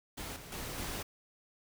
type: noise with level steps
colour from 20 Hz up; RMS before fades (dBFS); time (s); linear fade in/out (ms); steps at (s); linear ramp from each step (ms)
pink; -42 / -49 / -41 / -39; 0.17-1.03; 10; 0.36 / 0.52 / 0.78; 2
effects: none